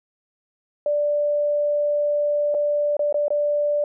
sine tone with dropouts, 587.3 Hz, D5, in tune, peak -18 dBFS, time 0.86-3.84 s, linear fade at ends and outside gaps 2 ms, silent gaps 2.543-2.547 / 2.968-2.993 / 3.126-3.143 / 3.282-3.304 s, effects none

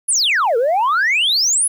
sine exponential two-way sweep, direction down then up, 10900 to 444.4 to 10900 Hz, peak -11 dBFS, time 0.08-1.68 s, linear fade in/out 10 ms, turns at 0.57 s, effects tanh soft clip ceiling -11 dBFS + 8-bit

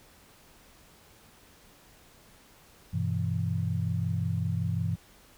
sine chord, E minor, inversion first, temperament equal, 98 / 123.47 / 164.81 Hz, G2 / B2 / E3, 0 / 0 / 0 cents, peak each -30 / -32 / -31 dBFS, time 2.93-4.96 s, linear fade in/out 10 ms, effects pink hiss -57 dBFS RMS until 5.37 s

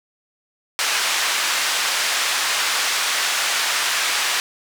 pink band-pass noise, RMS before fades -21 dBFS, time 0.79-4.4 s, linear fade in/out 0 ms, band 1300 to 7900 Hz, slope 12 dB/octave, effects none

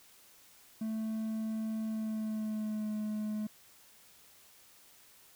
triangle tone with pitch glide, 220 to 213.1 Hz, A3 to G#3, 0 to +45 cents, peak -31 dBFS, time 0.81-3.47 s, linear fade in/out 5 ms, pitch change -55 cents, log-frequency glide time 1.83-2.92 s, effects white hiss -60 dBFS RMS until 5.35 s

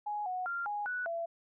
sine tone with pitch steps, 834 / 735 / 1389 / 827 / 1479 / 673 Hz, G#5 / F#5 / F6 / G#5 / F#6 / E5, +7 / -12 / -10 / -8 / -1 / +36 cents, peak -33 dBFS, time 0.06-1.26 s, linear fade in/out 10 ms, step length 200 ms, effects none

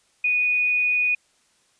sine tone, 2473 Hz, D#7, 11 cents flat, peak -18 dBFS, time 0.24-1.15 s, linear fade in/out 5 ms, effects white hiss -63 dBFS RMS until 1.79 s + resampled to 22050 Hz

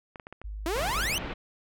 clicks, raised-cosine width 0.5 ms, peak -27 dBFS, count 5, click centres 0.158 / 0.198 / 0.269 / 0.326 / 0.416 s
sine tone, 51.6 Hz, G#1, 10 cents flat, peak -34 dBFS, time 0.44-1.13 s, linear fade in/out 10 ms
sawtooth exponential sweep, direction up, 310.4 to 3136 Hz, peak -24 dBFS, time 0.66-1.18 s, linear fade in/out 0 ms
pink low-pass noise, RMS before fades -36 dBFS, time 0.75-1.34 s, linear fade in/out 10 ms, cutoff 3200 Hz, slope 24 dB/octave
effects none

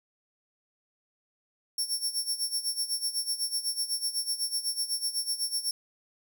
25% pulse tone with tremolo, 5460 Hz, F8, 40 cents flat, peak -21 dBFS, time 1.78-5.71 s, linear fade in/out 2 ms, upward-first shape sine, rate 8 Hz, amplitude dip 80%, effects none

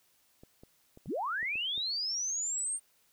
clicks, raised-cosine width 2 ms, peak -38 dBFS, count 7, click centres 0.435 / 0.635 / 0.974 / 1.059 / 1.429 / 1.556 / 1.778 s
sine linear sweep, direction up, 51.91 to 8850 Hz, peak -31 dBFS, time 1.06-2.8 s, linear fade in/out 50 ms
effects white hiss -69 dBFS RMS until 3.12 s

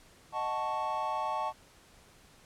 triangle chord, D# half-diminished seventh, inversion none, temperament equal with one note detuned, 620.1 / 740 / 880 / 1108.7 Hz, D#5 / F#5 / A5 / C#6, -6 / 0 / 0 / 0 cents, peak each -37 / -36 / -32 / -34 dBFS, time 0.32-1.53 s, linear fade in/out 50 ms, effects pink hiss -59 dBFS RMS until 2.45 s + low-pass 11000 Hz 12 dB/octave

